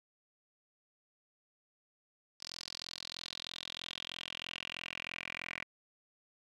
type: tone with band-pass filter sweep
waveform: 10% pulse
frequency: 43.11 Hz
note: F1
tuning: 22 cents flat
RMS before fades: -45 dBFS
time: 2.4-5.64 s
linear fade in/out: 10 ms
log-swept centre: 5000 to 2200 Hz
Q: 4.9
effects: none